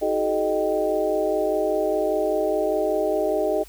sine tone cluster, 317.9 / 379.5 / 424.5 / 617 / 782 Hz, D#4 / F#4 / G#4 / D#5 / G5, +37 / +44 / +38 / -15 / -4 cents, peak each -29 / -28 / -25 / -23 / -31 dBFS, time 0.01-3.64 s, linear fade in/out 20 ms, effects added 50 Hz sine -46 dBFS peak until 3.68 s + white hiss -49 dBFS RMS until 3.68 s

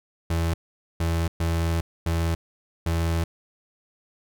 35% pulse tone bursts at uneven times, 83.1 Hz, E2, 15 cents sharp, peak -20 dBFS, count 5, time 0.3-0.54 / 1-1.28 / 1.4-1.81 / 2.06-2.35 / 2.86-3.24 s, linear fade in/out 5 ms, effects none

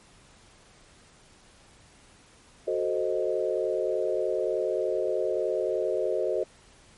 sine chord, F# diminished seventh, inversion none, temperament equal, 370 / 440 / 523.3 / 622.3 Hz, F#4 / A4 / C5 / Eb5, 0 / 0 / 0 / 0 cents, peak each -30 dBFS, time 2.67-6.44 s, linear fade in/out 10 ms, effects pink hiss -56 dBFS RMS until 6.97 s + MP3 48 kbps

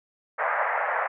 pink band-pass noise, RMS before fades -26 dBFS, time 0.38-1.08 s, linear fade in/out 20 ms, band 570 to 2000 Hz, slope 48 dB/octave, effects none

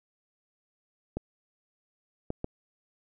clicks, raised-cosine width 2 ms, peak -18 dBFS, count 3, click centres 1.17 / 2.304 / 2.444 s, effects none

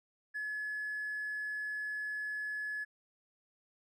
sine tone with hard clipping, 1705 Hz, G#6, 45 cents sharp, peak -36 dBFS, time 0.34-2.85 s, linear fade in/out 20 ms, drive 1 dB, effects none

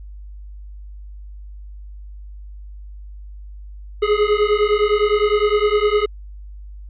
square beating tone pair, 414 / 423.8 Hz, G#4 / G#4, -5 / +35 cents, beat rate 9.8 Hz, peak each -18 dBFS, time 4.02-6.06 s, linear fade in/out 10 ms, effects added 50 Hz sine -33 dBFS peak until 6.89 s + resampled to 8000 Hz

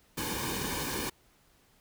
pink noise with comb filter, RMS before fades -34 dBFS, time 0.17-1.1 s, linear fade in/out 10 ms, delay 1.5 ms, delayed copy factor -0.8, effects pink hiss -65 dBFS RMS until 1.8 s

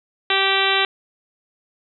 harmonic tone, 388.8 Hz, G4, 14 cents flat, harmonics 1 / 2 / 3 / 4 / 5 / 6 / 7 / 8 / 9 / 10, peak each -25 / -25 / -25 / -25 / -25 / -25 / -25 / -25 / -25 / -25 dBFS, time 0.3-0.85 s, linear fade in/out 2 ms, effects none

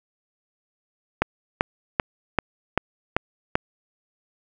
click train, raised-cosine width 0.5 ms, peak -3 dBFS, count 7, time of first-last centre 1.22-3.555 s, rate 2.57 Hz, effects none

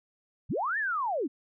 sine linear two-way sweep, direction up then down, 56.5 to 1833 to 228.3 Hz, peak -27 dBFS, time 0.49-1.28 s, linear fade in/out 20 ms, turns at 0.78 s, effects none

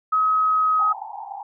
sine tone with pitch glide, 1273 to 1264.9 Hz, D#6 to D#6, +39 to +28 cents, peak -16 dBFS, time 0.12-0.93 s, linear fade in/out 10 ms, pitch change -11 cents, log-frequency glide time 0.35-0.79 s
white band-pass noise, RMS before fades -34 dBFS, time 0.79-1.43 s, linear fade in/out 5 ms, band 770 to 900 Hz, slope 96 dB/octave
effects none

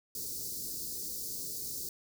white band-stop noise, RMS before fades -39 dBFS, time 0.15-1.89 s, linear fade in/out 2 ms, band 480 to 4400 Hz, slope 48 dB/octave, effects none

